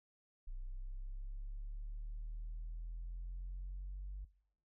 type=exponential sweep; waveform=sine; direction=up; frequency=31 to 48.75 Hz; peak=-40 dBFS; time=0.47-4.25 s; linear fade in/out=10 ms; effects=noise-tail reverb RT60 0.7 s tail -22 dB re dry + tanh soft clip ceiling -39 dBFS